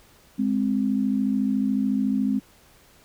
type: tone pair together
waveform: sine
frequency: 207.4 / 261.3 Hz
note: G#3 / C4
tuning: -2 / -2 cents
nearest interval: major third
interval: 400 cents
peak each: -23 dBFS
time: 0.38-2.4 s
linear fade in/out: 20 ms
effects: pink hiss -55 dBFS RMS until 3.04 s